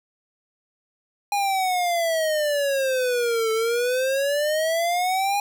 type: exponential two-way sweep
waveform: square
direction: down then up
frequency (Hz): 820 to 440 to 820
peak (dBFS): -21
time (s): 1.32-5.4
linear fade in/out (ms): 2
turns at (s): 3.52
effects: 10-bit